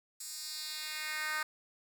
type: tone with high-pass filter sweep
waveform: 10% pulse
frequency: 307.9 Hz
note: D#4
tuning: 18 cents flat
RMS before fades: -39 dBFS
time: 0.2-1.43 s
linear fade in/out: 5 ms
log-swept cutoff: 7200 to 1400 Hz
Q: 1.7
effects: none